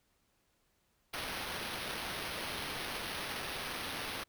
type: noise with sample-and-hold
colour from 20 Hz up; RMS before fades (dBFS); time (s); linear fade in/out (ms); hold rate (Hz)
blue; -40; 1.13-4.24; 10; 7350
effects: pink hiss -75 dBFS RMS until 4.28 s